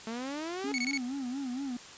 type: exponential sweep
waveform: sawtooth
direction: up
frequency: 219.1 to 427.5 Hz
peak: -31 dBFS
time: 0.07-0.72 s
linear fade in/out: 2 ms
type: tone with vibrato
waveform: triangle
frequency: 261.6 Hz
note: C4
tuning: in tune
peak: -31 dBFS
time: 0.64-1.77 s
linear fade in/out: 5 ms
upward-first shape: sine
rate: 4.3 Hz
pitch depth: 130 cents each way
type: tone bursts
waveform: sawtooth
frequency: 2217 Hz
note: C#7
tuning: in tune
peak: -26 dBFS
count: 4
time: 0.74-0.975 s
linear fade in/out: 0 ms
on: 43 ms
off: 21 ms
effects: white hiss -48 dBFS RMS until 1.97 s + resampled to 16000 Hz